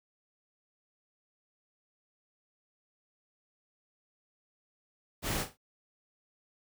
pink noise with echo, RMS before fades -33 dBFS, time 5.22-5.46 s, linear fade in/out 50 ms, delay 38 ms, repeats 3, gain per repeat -10 dB, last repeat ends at 5.574 s, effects none

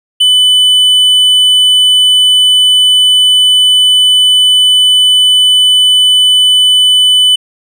sine tone with tanh clipping, 3000 Hz, F#7, 23 cents sharp, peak -5 dBFS, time 0.2-7.36 s, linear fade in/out 10 ms, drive 6 dB, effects none

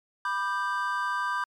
triangle chord, G major, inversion first, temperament equal with one note detuned, 987.8 / 1191.7 / 1568 Hz, B5 / D6 / G6, 0 / +25 / 0 cents, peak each -29 dBFS, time 0.25-1.44 s, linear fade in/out 2 ms, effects MP3 96 kbps

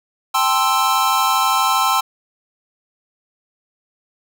square chord, A minor seventh, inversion third, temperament equal with one note detuned, 787.6 / 880 / 1046.5 / 1318.5 Hz, G5 / A5 / C6 / E6, +8 / 0 / 0 / 0 cents, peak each -22 / -23 / -19 / -20 dBFS, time 0.34-2.01 s, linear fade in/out 10 ms, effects none

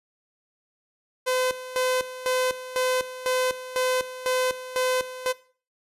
sawtooth tone with tremolo, 510 Hz, C5, 44 cents flat, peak -18 dBFS, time 1.26-5.33 s, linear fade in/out 20 ms, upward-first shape square, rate 2 Hz, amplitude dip 80%, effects noise-tail reverb RT60 0.4 s tail -18 dB re dry + resampled to 32000 Hz

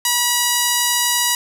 5% pulse tone, 968 Hz, B5, 35 cents flat, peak -3 dBFS, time 0.05-1.35 s, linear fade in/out 2 ms, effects none

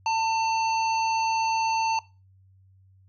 harmonic tone with a mistuned harmonic, 896 Hz, A5, 31 cents sharp, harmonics 1 / 3 / 5 / 7, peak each -22 / -32 / -36 / -39 dBFS, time 0.06-1.99 s, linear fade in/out 2 ms, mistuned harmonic 7, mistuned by -29 cents, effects noise-tail reverb RT60 0.3 s tail -20 dB re dry + added 95 Hz sine -54 dBFS peak until 3.08 s

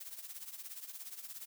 blue noise with tremolo, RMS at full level -44 dBFS, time 0-1.46 s, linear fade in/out 10 ms, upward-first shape triangle, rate 17 Hz, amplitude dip 80%, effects none

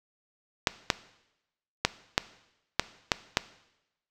clicks, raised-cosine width 0.2 ms, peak -3 dBFS, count 7, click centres 0.672 / 0.902 / 1.85 / 2.179 / 2.796 / 3.118 / 3.371 s, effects noise-tail reverb RT60 0.9 s tail -17 dB re dry

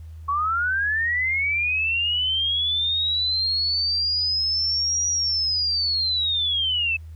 sine linear two-way sweep, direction up then down, 1102 to 5790 to 2592 Hz, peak -20 dBFS, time 0.28-6.97 s, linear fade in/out 10 ms, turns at 5.08 s, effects added 80 Hz sine -36 dBFS peak until 7.15 s + pink hiss -62 dBFS RMS until 7.15 s

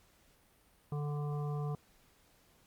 harmonic tone, 146.83 Hz, D3, in tune, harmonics 1 / 3 / 5 / 7 / 8, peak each -34 / -44 / -48 / -51 / -52 dBFS, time 0.92-1.75 s, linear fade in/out 2 ms, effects pink hiss -67 dBFS RMS until 2.66 s + Opus 48 kbps

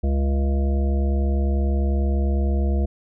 harmonic tone, 68.8 Hz, C#2, 12 cents flat, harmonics 1 / 3 / 5 / 7 / 9 / 10, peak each -18 / -28 / -32 / -35 / -37 / -38 dBFS, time 0.03-2.86 s, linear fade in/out 10 ms, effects none

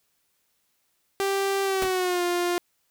sawtooth tone with pitch glide, 392.4 to 351.6 Hz, G4 to F4, +2 to +12 cents, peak -19 dBFS, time 1.2-2.58 s, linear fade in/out 0 ms, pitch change -190 cents, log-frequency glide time 1.63-2.23 s
pink noise with exponential decay, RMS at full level -26 dBFS, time 1.82-1.94 s, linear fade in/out 1 ms, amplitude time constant 24 ms
effects white hiss -71 dBFS RMS until 2.9 s

